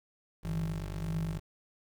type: tone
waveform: 20% pulse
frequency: 49 Hz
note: G1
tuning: in tune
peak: -32 dBFS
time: 0.43-1.4 s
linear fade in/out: 20 ms
type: tone with tremolo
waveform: sine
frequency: 162.2 Hz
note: E3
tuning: 28 cents flat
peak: -30 dBFS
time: 0.45-1.38 s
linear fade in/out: 10 ms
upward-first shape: triangle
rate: 1.7 Hz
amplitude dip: 90%
effects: 10-bit